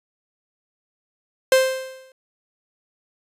45% pulse tone with exponential decay, 523.3 Hz, C5, in tune, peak -10 dBFS, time 1.52-2.12 s, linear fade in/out 2 ms, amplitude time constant 130 ms, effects resampled to 32000 Hz

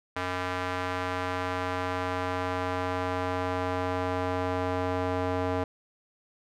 square tone with band-pass filter sweep, 91 Hz, F#2, 28 cents flat, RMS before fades -30 dBFS, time 0.16-5.64 s, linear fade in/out 5 ms, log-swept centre 1400 to 670 Hz, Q 0.92, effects none

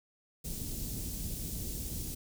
pink band-stop noise, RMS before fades -38 dBFS, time 0.44-2.15 s, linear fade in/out 10 ms, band 240 to 6700 Hz, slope 12 dB/octave, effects none

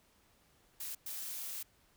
blue noise bursts at uneven times, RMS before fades -42 dBFS, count 2, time 0.8-0.95 / 1.06-1.63 s, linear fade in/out 5 ms, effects pink hiss -69 dBFS RMS until 1.96 s

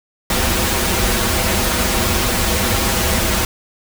pink noise with comb filter, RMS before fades -17 dBFS, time 0.3-3.45 s, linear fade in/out 2 ms, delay 6.9 ms, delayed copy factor -0.9, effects none

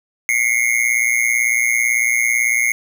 square tone with amplitude modulation, 2150 Hz, C7, 47 cents sharp, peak -11 dBFS, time 0.29-2.72 s, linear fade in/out 0 ms, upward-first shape sine, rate 118 Hz, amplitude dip 90%, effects none

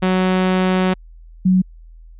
sawtooth / sine tone pair in turn, 185.5 / 185.5 Hz, F#3 / F#3, +5 / +5 cents, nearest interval unison, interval 0 cents, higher neither, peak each -10 dBFS, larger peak neither, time 0.02-0.94 / 1.45-1.62 s, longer first, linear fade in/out 10 ms, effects added 41 Hz sine -38 dBFS peak until 2.19 s + resampled to 8000 Hz

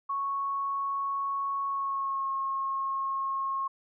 sine tone with pitch glide, 1106 to 1083.2 Hz, C#6 to C#6, -4 to -40 cents, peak -28 dBFS, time 0.09-3.68 s, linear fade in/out 10 ms, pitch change -36 cents, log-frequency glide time 1.67-2.3 s, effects none

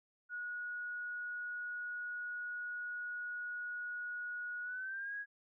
sine tone with pitch glide, 1455 to 1652.2 Hz, F#6 to G#6, -29 to -9 cents, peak -39 dBFS, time 0.29-5.26 s, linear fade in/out 50 ms, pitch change +220 cents, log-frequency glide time 4.63-5.15 s, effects none

